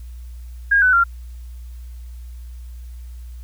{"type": "tone with pitch steps", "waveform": "sine", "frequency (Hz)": [1626, 1499.7, 1383.2], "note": ["G#6", "F#6", "F6"], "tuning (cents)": [-37, 23, -17], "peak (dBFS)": -11, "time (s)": [0.71, 1.04], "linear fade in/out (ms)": 10, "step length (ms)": 110, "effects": ["added 60 Hz sine -32 dBFS peak until 3.43 s", "white hiss -56 dBFS RMS until 3.43 s"]}